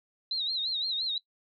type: tone with vibrato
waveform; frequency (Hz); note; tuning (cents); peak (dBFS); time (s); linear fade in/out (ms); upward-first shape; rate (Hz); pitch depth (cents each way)
sine; 3951; B7; 0; -28; 0.31-1.18; 2; sine; 5.8; 120
effects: noise-tail reverb RT60 0.1 s tail -20 dB re dry